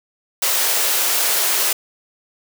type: high-pass noise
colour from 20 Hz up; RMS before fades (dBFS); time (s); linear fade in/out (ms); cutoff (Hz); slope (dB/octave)
white; -18; 0.42-1.73; 5; 360; 24
effects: none